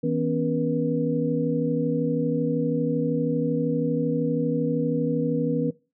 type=tone cluster; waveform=sine; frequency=160.6 / 246.1 / 278.8 / 481.3 Hz; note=E3 / B3 / C#4 / B4; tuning=-45 / -6 / +10 / -45 cents; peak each=-27 dBFS; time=0.03-5.71 s; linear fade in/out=10 ms; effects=noise-tail reverb RT60 0.3 s tail -20 dB re dry